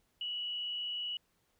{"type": "tone with frequency modulation", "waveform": "sine", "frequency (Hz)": 2934, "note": "F#7", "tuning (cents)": -15, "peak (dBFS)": -35, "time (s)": [0.21, 1.17], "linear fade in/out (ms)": 2, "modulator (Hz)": 166, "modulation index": 0.25, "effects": ["pink hiss -75 dBFS RMS until 1.59 s"]}